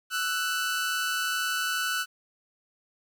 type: tone pair together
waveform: sawtooth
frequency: 1325.7 / 1488 Hz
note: E6 / F#6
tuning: +9 / +9 cents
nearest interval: major second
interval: 200 cents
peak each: -29 / -24 dBFS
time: 0.1-2.06 s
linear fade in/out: 50 ms
effects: 10-bit